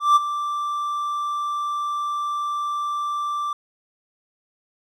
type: tone with ADSR envelope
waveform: triangle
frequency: 1174.7 Hz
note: D6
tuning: in tune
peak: -8 dBFS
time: 0-3.53 s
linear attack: 160 ms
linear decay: 23 ms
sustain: -13 dB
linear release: 3 ms
effects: none

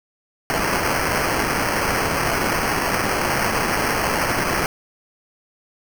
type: noise with sample-and-hold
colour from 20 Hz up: white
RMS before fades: -21 dBFS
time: 0.5-4.66 s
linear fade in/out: 0 ms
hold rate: 3675 Hz
effects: none

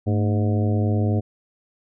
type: harmonic tone with a mistuned harmonic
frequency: 103.83 Hz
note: G#2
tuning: in tune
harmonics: 1 / 2 / 3 / 4 / 5 / 6 / 7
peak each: -19 / -25 / -29 / -31 / -33 / -35 / -36 dBFS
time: 0.06-1.21 s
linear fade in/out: 20 ms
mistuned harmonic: 2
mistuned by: +120 cents
effects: none

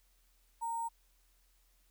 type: tone with sample-and-hold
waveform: sine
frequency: 919 Hz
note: A#5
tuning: 25 cents flat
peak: -34 dBFS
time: 0.61-0.89 s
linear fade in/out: 20 ms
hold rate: 8820 Hz
effects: added 42 Hz sine -68 dBFS peak until 1.9 s + white hiss -73 dBFS RMS until 1.9 s

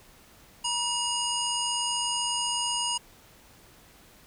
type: harmonic tone with a mistuned harmonic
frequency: 956 Hz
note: A#5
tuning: 43 cents sharp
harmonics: 1 / 3 / 5 / 7 / 9 / 10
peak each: -32 / -30 / -35 / -34 / -36 / -40 dBFS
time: 0.64-2.98 s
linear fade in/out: 10 ms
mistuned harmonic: 5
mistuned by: +71 cents
effects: pink hiss -55 dBFS RMS until 4.26 s

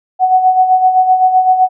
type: tone with tremolo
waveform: sine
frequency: 744 Hz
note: F#5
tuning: 9 cents sharp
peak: -4 dBFS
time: 0.19-1.69 s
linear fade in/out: 50 ms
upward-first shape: sine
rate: 7.8 Hz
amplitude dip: 60%
effects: none

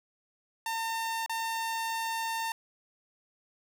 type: tone with dropouts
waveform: sawtooth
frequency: 906 Hz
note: A#5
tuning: 50 cents flat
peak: -27 dBFS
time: 0.66-2.52 s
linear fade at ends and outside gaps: 2 ms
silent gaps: 1.262-1.295 s
effects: none

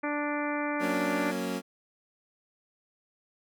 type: harmonic tone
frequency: 293.7 Hz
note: D4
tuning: in tune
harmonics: 1 / 2 / 3 / 4 / 5 / 6 / 7 / 8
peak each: -32 / -35 / -37 / -38 / -39 / -40 / -40 / -41 dBFS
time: 0.03-1.32 s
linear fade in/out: 10 ms
type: chord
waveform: 25% pulse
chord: F# major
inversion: none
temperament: equal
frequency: 185 / 233.1 / 277.2 Hz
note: F#3 / A#3 / C#4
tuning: 0 / 0 / 0 cents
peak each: -31 dBFS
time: 0.79-1.62 s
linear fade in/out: 50 ms
effects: none

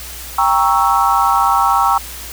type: chord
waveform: sine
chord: G diminished seventh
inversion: none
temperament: equal with one note detuned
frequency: 791.3 / 932.3 / 1108.7 / 1318.5 Hz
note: G5 / Bb5 / Db6 / Fb6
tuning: +16 / 0 / 0 / 0 cents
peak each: -16 dBFS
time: 0.38-1.98 s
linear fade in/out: 5 ms
effects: added 60 Hz sine -34 dBFS peak until 2.32 s + white hiss -31 dBFS RMS until 2.32 s

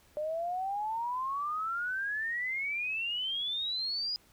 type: exponential sweep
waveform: sine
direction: up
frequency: 595 to 4978 Hz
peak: -31 dBFS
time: 0.17-4.16 s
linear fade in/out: 0 ms
effects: pink hiss -63 dBFS RMS until 4.32 s

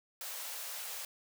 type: high-pass noise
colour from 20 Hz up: white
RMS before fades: -42 dBFS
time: 0.21-1.05 s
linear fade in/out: 2 ms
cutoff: 460 Hz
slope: 96 dB/octave
effects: none

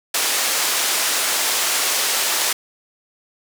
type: band-pass noise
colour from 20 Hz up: white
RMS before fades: -20 dBFS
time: 0.14-2.53 s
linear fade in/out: 5 ms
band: 430 to 9700 Hz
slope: 12 dB/octave
effects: none

